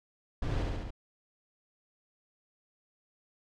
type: noise with echo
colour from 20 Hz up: brown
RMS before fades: -31 dBFS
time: 0.42-0.63 s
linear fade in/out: 5 ms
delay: 69 ms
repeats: 4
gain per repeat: -2 dB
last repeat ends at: 0.906 s
effects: low-pass 5000 Hz 12 dB/octave